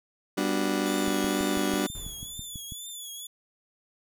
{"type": "chord", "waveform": "35% pulse", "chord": "G major seventh", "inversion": "none", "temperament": "just", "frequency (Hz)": [196, 245, 294, 367.5], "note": ["G3", "B3", "D4", "F#4"], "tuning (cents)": [0, -14, 2, -12], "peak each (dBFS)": [-29, -32, -27, -30], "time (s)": [0.37, 1.87], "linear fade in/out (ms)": 10}
{"type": "tone with vibrato", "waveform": "15% pulse", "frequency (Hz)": 3440, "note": "A7", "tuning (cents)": -40, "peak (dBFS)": -31, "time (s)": [0.86, 3.27], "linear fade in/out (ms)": 5, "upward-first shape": "triangle", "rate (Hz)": 2.1, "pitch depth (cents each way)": 85}
{"type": "click train", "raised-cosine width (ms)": 5, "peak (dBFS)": -28, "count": 11, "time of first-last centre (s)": [1.08, 2.722], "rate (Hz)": 6.09}
{"type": "noise with exponential decay", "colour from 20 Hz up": "brown", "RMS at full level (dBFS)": -40, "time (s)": [1.95, 2.92], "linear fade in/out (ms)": 0, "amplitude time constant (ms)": 210}
{"effects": []}